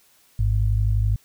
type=tone pair together; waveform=sine; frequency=51.88 / 103.83 Hz; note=G#1 / G#2; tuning=-1 / 0 cents; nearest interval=octave; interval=1201 cents; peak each=-20 dBFS; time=0.39-1.16 s; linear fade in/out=5 ms; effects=white hiss -58 dBFS RMS until 1.24 s